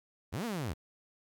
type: linear two-way sweep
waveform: sawtooth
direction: up then down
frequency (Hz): 62.9 to 246.9 to 62.9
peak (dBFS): -30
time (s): 0.32-0.74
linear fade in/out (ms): 20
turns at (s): 0.45
effects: 11-bit